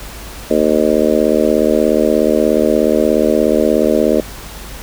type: harmonic tone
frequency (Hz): 76.8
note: D#2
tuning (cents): -22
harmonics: 3 / 4 / 5 / 6 / 7 / 8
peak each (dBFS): -17 / -17 / -17 / -17 / -17 / -17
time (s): 0.5-4.21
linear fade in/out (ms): 10
effects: added 50 Hz sine -32 dBFS peak until 4.82 s + pink hiss -32 dBFS RMS until 4.82 s